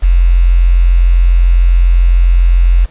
sine tone with quantisation, 43.65 Hz, F1, in tune, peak -4 dBFS, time 0.02-2.86 s, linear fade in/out 20 ms, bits 5, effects pink hiss -44 dBFS RMS until 2.9 s + resampled to 8000 Hz

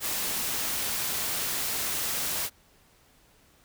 white noise, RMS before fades -30 dBFS, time 0-2.5 s, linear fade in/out 50 ms, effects pink hiss -61 dBFS RMS until 3.64 s

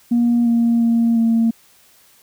sine tone with pitch steps, 237.6 / 233.5 / 231.7 / 228.3 Hz, A#3 / A#3 / A#3 / A#3, +33 / +3 / -10 / -36 cents, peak -11 dBFS, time 0.11-1.51 s, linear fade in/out 10 ms, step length 350 ms, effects tanh soft clip ceiling -9 dBFS + white hiss -52 dBFS RMS until 2.22 s

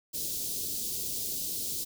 white band-stop noise, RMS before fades -34 dBFS, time 0.13-1.85 s, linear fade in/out 20 ms, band 460 to 3900 Hz, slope 24 dB/octave, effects none

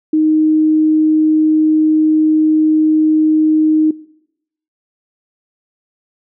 sine tone, 311.1 Hz, D#4, in tune, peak -9 dBFS, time 0.13-3.91 s, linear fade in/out 5 ms, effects noise-tail reverb RT60 0.8 s tail -21 dB re dry

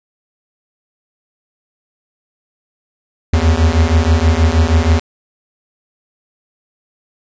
square beating tone pair, 77.78 / 84.08 Hz, D#2 / E2, 0 / +35 cents, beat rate 6.3 Hz, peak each -13 dBFS, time 3.33-5 s, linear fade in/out 5 ms, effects resampled to 16000 Hz

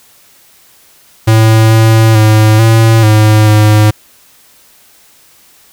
square tone with pitch steps, 111 / 111.7 / 108.3 / 112.7 / 107.5 / 106.5 Hz, A2 / A2 / A2 / A2 / A2 / G#2, +16 / +27 / -27 / +42 / -40 / +44 cents, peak -4 dBFS, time 1.27-3.91 s, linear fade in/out 10 ms, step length 440 ms, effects white hiss -44 dBFS RMS until 5.72 s

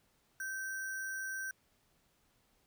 sine tone with sample-and-hold, 1553 Hz, G6, 17 cents flat, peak -37 dBFS, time 0.4-1.51 s, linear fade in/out 2 ms, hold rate 7350 Hz, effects pink hiss -73 dBFS RMS until 2.66 s

